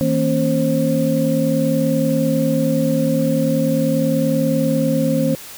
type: tone cluster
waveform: sine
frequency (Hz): 161.3 / 231.3 / 271.7 / 531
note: E3 / A#3 / C#4 / C5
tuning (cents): -37 / -13 / -35 / +25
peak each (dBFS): -20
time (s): 0.01-5.35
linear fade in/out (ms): 0
effects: white hiss -36 dBFS RMS until 5.57 s